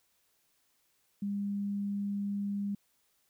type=tone; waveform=sine; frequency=201.5 Hz; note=G3; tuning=48 cents sharp; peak=-31 dBFS; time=1.22-2.75 s; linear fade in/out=5 ms; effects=white hiss -73 dBFS RMS until 3.29 s